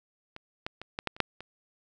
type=clicks; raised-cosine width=0.3 ms; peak=-26 / -17 / -24 / -16 / -13 / -30 / -7 / -26 dBFS; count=8; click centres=0.364 / 0.665 / 0.816 / 0.989 / 1.073 / 1.165 / 1.203 / 1.406 s; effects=none